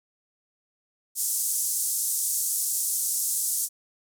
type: band-pass noise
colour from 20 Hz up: white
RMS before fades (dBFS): -27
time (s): 1.15-3.69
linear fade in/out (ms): 50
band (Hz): 6600 to 12000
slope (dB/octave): 24
effects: none